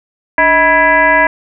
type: tone with frequency modulation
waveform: sine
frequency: 1318.5 Hz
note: E6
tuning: in tune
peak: -6 dBFS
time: 0.38-1.27 s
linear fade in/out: 2 ms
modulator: 342 Hz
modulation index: 2.3
effects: none